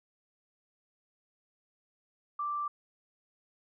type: tone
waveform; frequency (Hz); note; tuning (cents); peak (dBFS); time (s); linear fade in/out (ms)
sine; 1174.7; D6; 0; -31; 2.39-2.68; 5
effects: none